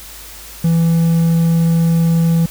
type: tone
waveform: triangle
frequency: 165.9 Hz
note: E3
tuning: 11 cents sharp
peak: -8 dBFS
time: 0.64-2.46 s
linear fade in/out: 5 ms
effects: added 51 Hz sine -39 dBFS peak until 2.5 s + white hiss -35 dBFS RMS until 2.5 s